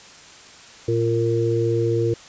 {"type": "harmonic tone", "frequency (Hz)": 115.3, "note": "A#2", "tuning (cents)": -19, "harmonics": [1, 3, 4], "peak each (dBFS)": [-22, -22, -22], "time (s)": [0.88, 2.14], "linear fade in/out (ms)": 5, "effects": ["white hiss -44 dBFS RMS until 2.28 s", "resampled to 16000 Hz"]}